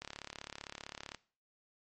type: click train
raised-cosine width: 0.2 ms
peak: -25 dBFS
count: 41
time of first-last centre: 0.02-1.147 s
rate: 35.5 Hz
effects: noise-tail reverb RT60 0.4 s tail -19 dB re dry + MP3 48 kbps